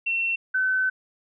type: tone pair in turn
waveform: sine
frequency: 2710 / 1520.9 Hz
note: E7 / F#6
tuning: +47 / +47 cents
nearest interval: minor seventh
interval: 1000 cents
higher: first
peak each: -22 / -20 dBFS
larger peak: second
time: 0.06-0.36 / 0.54-0.9 s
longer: second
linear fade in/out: 10 ms
effects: none